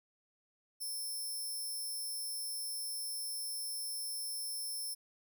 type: tone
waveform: 5% pulse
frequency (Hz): 5340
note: E8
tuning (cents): +22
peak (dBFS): -32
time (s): 0.8-4.95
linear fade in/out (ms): 20
effects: none